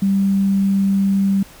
sine tone with quantisation, 196 Hz, G3, in tune, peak -13 dBFS, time 0.02-1.43 s, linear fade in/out 5 ms, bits 7, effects pink hiss -43 dBFS RMS until 1.6 s

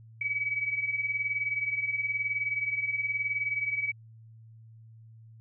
sine beating tone pair, 2261 / 2280 Hz, C#7 / C#7, +34 / +48 cents, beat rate 19 Hz, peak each -34 / -29 dBFS, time 0.21-3.92 s, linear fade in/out 5 ms, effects added 112 Hz sine -49 dBFS peak until 5.4 s

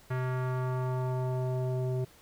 square tone with low-pass filter sweep, 127.9 Hz, C3, 39 cents flat, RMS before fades -31 dBFS, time 0.1-2.05 s, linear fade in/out 10 ms, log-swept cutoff 1700 to 500 Hz, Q 1.8, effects pink hiss -58 dBFS RMS until 2.21 s

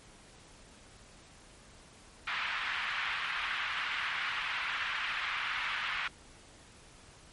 pink band-pass noise, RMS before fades -35 dBFS, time 2.27-6.08 s, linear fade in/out 5 ms, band 1200 to 3000 Hz, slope 24 dB/octave, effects pink hiss -56 dBFS RMS until 7.32 s + MP3 48 kbps

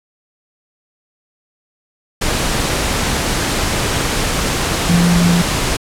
sine tone in noise, 173.2 Hz, F3, 14 cents flat, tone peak -10 dBFS, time 4.89-5.42 s, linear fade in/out 10 ms, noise pink, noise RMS -17 dBFS, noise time 2.21-5.77 s, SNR +4 dB, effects low-pass 10000 Hz 12 dB/octave

